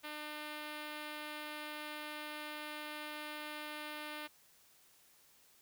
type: tone with notch filter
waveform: 5% pulse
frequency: 301.2 Hz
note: D4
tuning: 44 cents sharp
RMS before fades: -45 dBFS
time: 0.03-4.28 s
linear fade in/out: 20 ms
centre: 7800 Hz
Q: 1.3
effects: white hiss -66 dBFS RMS until 5.61 s